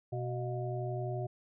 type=harmonic tone with a mistuned harmonic; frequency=124 Hz; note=B2; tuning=7 cents sharp; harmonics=1 / 3 / 5 / 6; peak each=-35 / -40 / -42 / -43 dBFS; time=0.12-1.27 s; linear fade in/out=10 ms; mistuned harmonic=6; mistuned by=-77 cents; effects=none